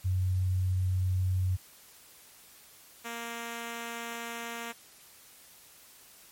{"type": "tone pair in turn", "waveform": ["sine", "5% pulse"], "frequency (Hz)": [92.5, 233.1], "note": ["F#2", "A#3"], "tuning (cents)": [0, 0], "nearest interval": "octave + major third", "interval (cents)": 1600, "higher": "second", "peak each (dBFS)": -25, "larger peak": "neither", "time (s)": [[0.04, 1.57], [3.04, 4.73]], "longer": "second", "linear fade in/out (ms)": 20, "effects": ["white hiss -55 dBFS RMS until 6.31 s", "MP3 64 kbps"]}